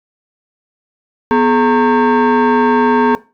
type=tone with frequency modulation; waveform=sine; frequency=246.9 Hz; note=B3; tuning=in tune; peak=-6 dBFS; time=1.31-3.15 s; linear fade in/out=0 ms; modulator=671 Hz; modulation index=1.4; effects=noise-tail reverb RT60 0.3 s tail -20 dB re dry + tanh soft clip ceiling -7 dBFS